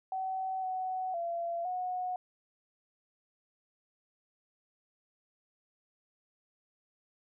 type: tone with pitch steps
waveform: sine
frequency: 758 / 747 / 682 / 731 Hz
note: F#5 / F#5 / F5 / F#5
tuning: +42 / +16 / -41 / -21 cents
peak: -32 dBFS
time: 0.12-2.16 s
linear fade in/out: 2 ms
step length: 510 ms
effects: none